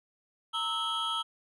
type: tone cluster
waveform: triangle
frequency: 920 / 1305 / 3029 / 3258 Hz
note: A#5 / E6 / F#7 / G#7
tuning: -23 / -18 / +40 / -34 cents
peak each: -36 / -31 / -38 / -32 dBFS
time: 0.53-1.23 s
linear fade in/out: 20 ms
effects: resampled to 32000 Hz